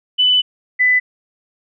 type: tone pair in turn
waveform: sine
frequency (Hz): 2995 / 1998.9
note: F#7 / B6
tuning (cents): +20 / +20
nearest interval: perfect fifth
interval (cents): 700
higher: first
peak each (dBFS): -10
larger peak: neither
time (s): 0.18-0.42 / 0.79-1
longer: first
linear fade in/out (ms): 20
effects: none